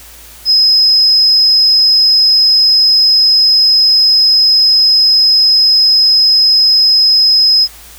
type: tone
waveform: sine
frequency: 5090 Hz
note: D#8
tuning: 39 cents sharp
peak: -5 dBFS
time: 0.45-7.68 s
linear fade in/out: 50 ms
effects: added 56 Hz sine -40 dBFS peak until 7.98 s + white hiss -36 dBFS RMS until 7.98 s